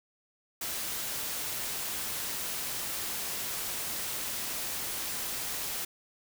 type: noise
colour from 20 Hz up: white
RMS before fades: -35 dBFS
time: 0.61-5.85 s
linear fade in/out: 5 ms
effects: none